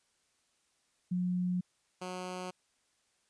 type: tone pair in turn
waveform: sine / 10% pulse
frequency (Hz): 180 / 182.62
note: F#3 / F#3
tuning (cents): -47 / -22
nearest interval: unison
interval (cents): 25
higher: second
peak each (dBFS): -29 / -30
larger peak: first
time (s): 1.11-1.61 / 2.01-2.51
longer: neither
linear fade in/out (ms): 10
effects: white hiss -74 dBFS RMS until 3.29 s + resampled to 22050 Hz